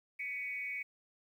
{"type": "tone with amplitude modulation", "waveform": "sine", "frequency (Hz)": 2241, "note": "C#7", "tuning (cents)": 18, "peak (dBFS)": -33, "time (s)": [0.19, 0.83], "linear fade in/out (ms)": 10, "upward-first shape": "sine", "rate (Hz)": 261, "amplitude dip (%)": 80, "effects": ["11-bit"]}